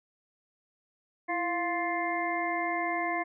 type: harmonic tone with a mistuned harmonic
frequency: 349.8 Hz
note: F4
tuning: 3 cents sharp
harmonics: 1 / 2 / 3 / 5 / 6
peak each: -35 / -32 / -35 / -38 / -34 dBFS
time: 1.28-3.24 s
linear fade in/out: 20 ms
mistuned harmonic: 1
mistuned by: -80 cents
effects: none